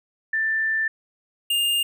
sine / square tone pair in turn, 1774 / 2816 Hz, A6 / F7, +14 / +14 cents, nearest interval minor sixth, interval 800 cents, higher second, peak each -20 dBFS, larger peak neither, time 0.33-0.88 / 1.5-1.83 s, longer first, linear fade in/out 5 ms, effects none

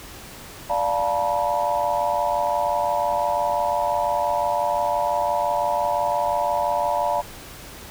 sine chord, B half-diminished seventh, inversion first, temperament equal with one note detuned, 587.3 / 698.5 / 880 / 965.8 Hz, D5 / F5 / A5 / B5, 0 / 0 / 0 / -39 cents, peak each -25 dBFS, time 0.69-7.22 s, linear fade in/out 20 ms, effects pink hiss -40 dBFS RMS until 7.9 s

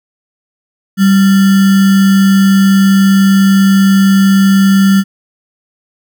sine tone with sample-and-hold, 194.7 Hz, G3, 12 cents flat, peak -4 dBFS, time 0.97-5.04 s, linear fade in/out 50 ms, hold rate 1575 Hz, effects none

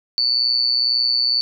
sine tone with amplitude modulation, 4500 Hz, C#8, 25 cents sharp, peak -12 dBFS, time 0.18-1.41 s, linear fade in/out 0 ms, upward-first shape sine, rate 122 Hz, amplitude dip 75%, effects none

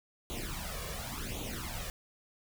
pink noise with flanger, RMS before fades -39 dBFS, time 0.3-1.9 s, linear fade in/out 0 ms, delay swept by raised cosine 0.29 to 1.79 ms, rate 0.91 Hz, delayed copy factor +0.8, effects none

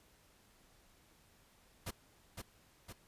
pink noise with echo, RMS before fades -41 dBFS, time 1.86-1.91 s, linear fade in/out 10 ms, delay 510 ms, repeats 2, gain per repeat -4 dB, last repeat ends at 2.93 s, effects pink hiss -67 dBFS RMS until 3.07 s + resampled to 32000 Hz

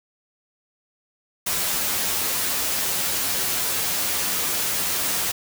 white noise with comb filter, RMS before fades -24 dBFS, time 1.46-5.32 s, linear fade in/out 10 ms, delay 11 ms, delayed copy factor +0.6, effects none

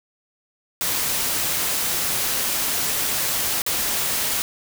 white noise with dropouts, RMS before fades -23 dBFS, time 0.81-4.42 s, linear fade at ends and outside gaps 0 ms, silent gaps 3.619-3.664 s, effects none

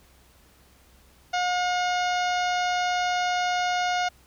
harmonic tone, 719 Hz, F#5, 50 cents flat, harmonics 1 / 2 / 3 / 4 / 5 / 6 / 7 / 8 / 9, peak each -24 / -30 / -34 / -36 / -38 / -40 / -41 / -42 / -43 dBFS, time 1.33-4.09 s, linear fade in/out 10 ms, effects added 64 Hz sine -58 dBFS peak until 4.26 s + pink hiss -58 dBFS RMS until 4.26 s

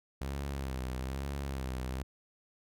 sawtooth tone with vibrato, 66.7 Hz, C2, 34 cents sharp, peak -31 dBFS, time 0.21-2.03 s, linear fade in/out 5 ms, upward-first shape sine, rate 1.1 Hz, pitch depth 82 cents each way, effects none

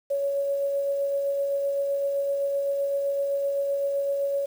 sine tone with tremolo, 559 Hz, C#5, 14 cents sharp, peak -22 dBFS, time 0.1-4.46 s, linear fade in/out 10 ms, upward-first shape sine, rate 7.8 Hz, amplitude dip 25%, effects 8-bit

